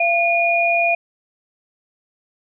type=tone pair together; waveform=sine; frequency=683.8 / 2441 Hz; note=F5 / D#7; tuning=-37 / -34 cents; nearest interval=octave + minor seventh; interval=2203 cents; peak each=-17 dBFS; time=0-0.95 s; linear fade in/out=5 ms; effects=none